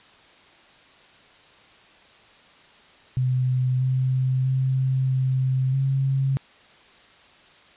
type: tone with pitch steps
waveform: sine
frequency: 127.7 / 129.8 / 131.4 / 130.6 / 134.9 Hz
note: C3 / C3 / C3 / C3 / C#3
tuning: -42 / -13 / +8 / -3 / -47 cents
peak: -19 dBFS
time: 3.17-6.37 s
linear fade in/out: 0 ms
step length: 640 ms
effects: white hiss -52 dBFS RMS until 7.76 s + resampled to 8000 Hz